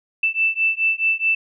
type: beating tone pair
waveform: sine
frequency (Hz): 2650 / 2654.7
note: E7 / E7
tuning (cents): +9 / +12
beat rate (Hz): 4.7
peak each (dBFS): -20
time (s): 0.23-1.35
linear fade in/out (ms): 5
effects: none